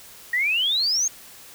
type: exponential sweep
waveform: sine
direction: up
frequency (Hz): 1864.7 to 6645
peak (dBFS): -19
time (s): 0.33-1.08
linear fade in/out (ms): 5
effects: white hiss -45 dBFS RMS until 1.54 s